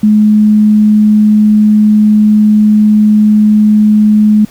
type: tone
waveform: sine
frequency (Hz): 212.1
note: G#3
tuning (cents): +37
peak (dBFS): -3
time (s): 0.03-4.45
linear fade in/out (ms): 5
effects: pink hiss -39 dBFS RMS until 4.5 s